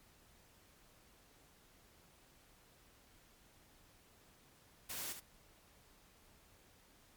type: noise with echo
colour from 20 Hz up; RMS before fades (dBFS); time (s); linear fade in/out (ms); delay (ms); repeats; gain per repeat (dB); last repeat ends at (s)
white; -44; 4.89-5.13; 10; 72; 1; -7; 5.202
effects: pink hiss -66 dBFS RMS until 7.16 s + MP3 96 kbps